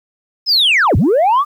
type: linear two-way sweep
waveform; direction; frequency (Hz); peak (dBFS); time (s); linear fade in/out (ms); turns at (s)
sine; down then up; 5270 to 65.41 to 1217; -7; 0.46-1.45; 50; 0.96
effects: tanh soft clip ceiling -7 dBFS + 8-bit